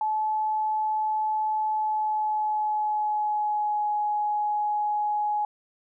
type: tone with pitch glide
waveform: sine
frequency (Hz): 862 to 838.4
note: A5 to G#5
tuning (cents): -36 to +16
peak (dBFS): -23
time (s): 0.01-5.45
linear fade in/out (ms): 2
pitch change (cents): -48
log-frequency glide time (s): 1.67-3.89
effects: none